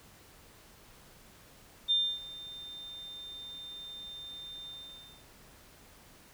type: tone with ADSR envelope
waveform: sine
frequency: 3600 Hz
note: A7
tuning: 39 cents sharp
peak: -23 dBFS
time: 1.88-5.26 s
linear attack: 29 ms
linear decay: 280 ms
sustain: -19 dB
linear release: 580 ms
effects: pink hiss -57 dBFS RMS until 6.33 s